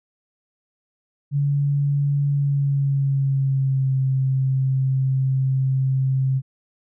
sine tone with pitch glide, 142.3 to 132.77 Hz, C#3 to C3, +46 to +26 cents, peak -17 dBFS, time 1.31-6.42 s, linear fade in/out 50 ms, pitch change -120 cents, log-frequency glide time 2.3-3.96 s, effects none

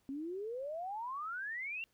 sine exponential sweep, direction up, 264.1 to 2794 Hz, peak -38 dBFS, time 0.09-1.84 s, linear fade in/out 0 ms, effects pink hiss -75 dBFS RMS until 1.93 s

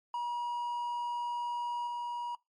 triangle tone with level steps, 959 Hz, A#5, 49 cents sharp, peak -30 / -32 dBFS, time 0.14-2.35 s, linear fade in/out 2 ms, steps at 1.87 s, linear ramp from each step 2 ms, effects noise-tail reverb RT60 0.2 s tail -23 dB re dry + MP3 48 kbps

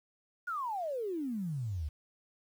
sine exponential sweep, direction down, 1480 to 69.3 Hz, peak -33 dBFS, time 0.47-1.89 s, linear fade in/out 10 ms, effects 10-bit

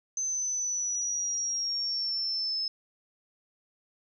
sine exponential sweep, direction down, 6190 to 5200 Hz, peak -28 dBFS, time 0.17-2.68 s, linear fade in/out 2 ms, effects none

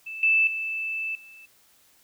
sine tone with level steps, 2637 Hz, E7, in tune, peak -33 / -17 / -27 / -45 dBFS, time 0.06-1.46 s, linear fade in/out 10 ms, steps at 0.23 / 0.47 / 1.15 s, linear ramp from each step 2 ms, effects white hiss -60 dBFS RMS until 2.03 s

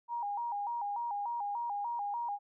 sine tone with vibrato, 878 Hz, A5, 4 cents flat, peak -33 dBFS, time 0.08-2.39 s, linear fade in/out 50 ms, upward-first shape square, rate 3.4 Hz, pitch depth 130 cents each way, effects none

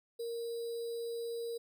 sine tone with sample-and-hold, 466.2 Hz, A#4, in tune, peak -36 dBFS, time 0.19-1.58 s, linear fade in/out 10 ms, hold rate 4410 Hz, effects none

